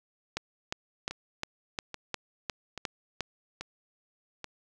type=two click trains; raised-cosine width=0.2 ms; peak=-14 / -20 dBFS; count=9 / 5; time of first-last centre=0.37-3.207 / 1.11-4.443 s; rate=2.82 / 1.2 Hz; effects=none